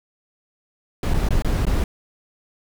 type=noise with dropouts; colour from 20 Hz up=brown; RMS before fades=-19 dBFS; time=1.03-1.84 s; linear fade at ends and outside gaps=2 ms; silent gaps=1.138-1.142 / 1.288-1.306 / 1.422-1.446 / 1.653-1.667 s; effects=none